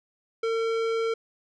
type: tone with tanh clipping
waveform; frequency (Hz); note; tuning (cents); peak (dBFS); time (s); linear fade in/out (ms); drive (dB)
sine; 453.4; A#4; -48; -26; 0.43-1.14; 5; 17
effects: none